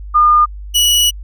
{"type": "tone pair in turn", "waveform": ["sine", "sawtooth"], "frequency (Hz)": [1213, 2933], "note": ["D#6", "F#7"], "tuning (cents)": [-44, -16], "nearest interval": "octave + minor third", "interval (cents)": 1528, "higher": "second", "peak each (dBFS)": -6, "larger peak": "neither", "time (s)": [[0.14, 0.46], [0.74, 1.11]], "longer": "second", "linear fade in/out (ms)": 20, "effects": ["added 50 Hz sine -26 dBFS peak until 1.23 s"]}